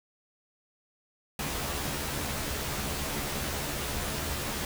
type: noise with comb filter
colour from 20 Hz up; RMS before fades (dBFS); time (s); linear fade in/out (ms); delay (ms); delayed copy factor
pink; -33; 1.39-4.65; 2; 14; +0.8
effects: none